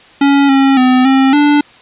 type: tone with pitch steps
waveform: square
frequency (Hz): 280 / 271.4 / 254.8 / 267.2 / 292.5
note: C#4 / C#4 / C4 / C4 / D4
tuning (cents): +18 / -36 / -46 / +36 / -7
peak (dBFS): -7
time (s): 0.21-1.61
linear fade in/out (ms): 5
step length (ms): 280
effects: white hiss -41 dBFS RMS until 1.81 s + resampled to 8000 Hz